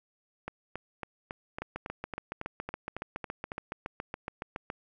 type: two click trains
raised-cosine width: 0.5 ms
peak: -20 / -21 dBFS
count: 23 / 12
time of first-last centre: 1.62-4.701 / 0.48-3.519 s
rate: 7.14 / 3.62 Hz
effects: none